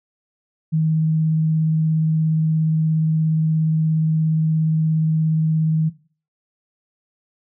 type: tone with vibrato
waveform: sine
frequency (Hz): 158.3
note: D#3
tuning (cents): +30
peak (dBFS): -15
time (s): 0.72-5.9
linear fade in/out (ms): 20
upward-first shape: square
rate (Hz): 17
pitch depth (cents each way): 9
effects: noise-tail reverb RT60 0.4 s tail -17 dB re dry